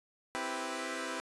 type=chord; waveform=10% pulse; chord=C major seventh; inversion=none; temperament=equal; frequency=261.6 / 329.6 / 392 / 493.9 Hz; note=C4 / E4 / G4 / B4; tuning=0 / 0 / 0 / 0 cents; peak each=-32 / -32 / -35 / -34 dBFS; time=0.35-1.2 s; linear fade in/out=0 ms; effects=resampled to 24000 Hz